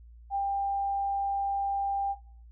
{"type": "tone", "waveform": "sine", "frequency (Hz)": 794, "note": "G5", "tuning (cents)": 22, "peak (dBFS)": -26, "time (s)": [0.3, 2.16], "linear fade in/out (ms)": 50, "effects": ["noise-tail reverb RT60 0.5 s tail -17 dB re dry", "added 58 Hz sine -48 dBFS peak until 2.51 s"]}